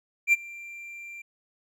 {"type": "tone with ADSR envelope", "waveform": "triangle", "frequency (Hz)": 2367, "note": "D7", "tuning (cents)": 13, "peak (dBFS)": -13, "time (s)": [0.27, 1.22], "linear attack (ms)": 58, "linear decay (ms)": 27, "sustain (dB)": -24, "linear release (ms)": 7, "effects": []}